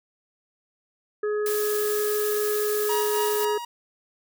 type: harmonic tone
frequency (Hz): 420.4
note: G#4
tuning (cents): +21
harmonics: 1 / 3 / 4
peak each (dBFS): -23 / -37 / -38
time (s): 1.23-3.58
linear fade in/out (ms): 5
type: noise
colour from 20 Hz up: blue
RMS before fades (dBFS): -31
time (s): 1.46-3.45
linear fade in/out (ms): 2
type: tone with tremolo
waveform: 45% pulse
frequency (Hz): 952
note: A#5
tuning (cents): +36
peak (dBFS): -26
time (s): 2.89-3.65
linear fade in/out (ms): 5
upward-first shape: sine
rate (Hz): 3.8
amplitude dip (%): 55
effects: none